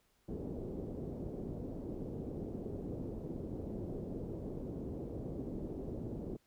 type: low-pass noise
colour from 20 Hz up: white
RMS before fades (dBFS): -42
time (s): 0.28-6.37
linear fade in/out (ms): 10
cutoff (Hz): 430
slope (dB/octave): 24
effects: pink hiss -74 dBFS RMS until 6.46 s